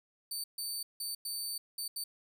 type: tone bursts at uneven times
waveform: 20% pulse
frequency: 4570 Hz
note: D8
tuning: 48 cents flat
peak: -30 dBFS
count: 6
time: 0.31-0.44 / 0.58-0.83 / 1-1.15 / 1.25-1.58 / 1.78-1.88 / 1.96-2.04 s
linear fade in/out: 5 ms
effects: none